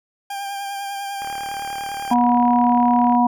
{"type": "tone with vibrato", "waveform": "40% pulse", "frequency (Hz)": 797, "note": "G5", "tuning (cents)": 28, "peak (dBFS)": -25, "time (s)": [0.3, 2.14], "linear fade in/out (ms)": 5, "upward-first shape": "triangle", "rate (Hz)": 10, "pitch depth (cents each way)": 25}
{"type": "click train", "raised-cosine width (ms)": 0.5, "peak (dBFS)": -20, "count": 73, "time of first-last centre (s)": [1.22, 3.15], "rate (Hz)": 37.3}
{"type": "harmonic tone", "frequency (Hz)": 242.5, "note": "B3", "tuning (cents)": -31, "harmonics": [1, 3, 4], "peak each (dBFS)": [-16, -18, -18], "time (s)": [2.11, 3.27], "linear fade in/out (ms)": 5}
{"effects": []}